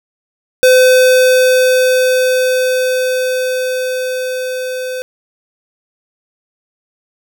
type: tone with level ramp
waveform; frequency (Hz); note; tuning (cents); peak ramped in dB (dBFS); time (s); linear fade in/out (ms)
square; 510; C5; -44; -5 to -20; 0.63-5.02; 0
effects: none